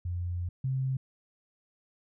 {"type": "tone pair in turn", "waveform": "sine", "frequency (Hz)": [88.1, 132], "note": ["F2", "C3"], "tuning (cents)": [16, 16], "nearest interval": "perfect fifth", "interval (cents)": 700, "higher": "second", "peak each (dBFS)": [-30, -27], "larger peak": "second", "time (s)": [[0.05, 0.49], [0.64, 0.97]], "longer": "first", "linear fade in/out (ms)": 5, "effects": []}